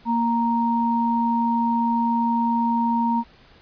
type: tone pair together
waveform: sine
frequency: 233.1 / 932.4 Hz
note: A#3 / A#5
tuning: 0 / 0 cents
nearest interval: 2 octaves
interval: 2400 cents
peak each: -21 / -21 dBFS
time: 0.05-3.24 s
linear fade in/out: 50 ms
effects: pink hiss -52 dBFS RMS until 3.61 s + resampled to 11025 Hz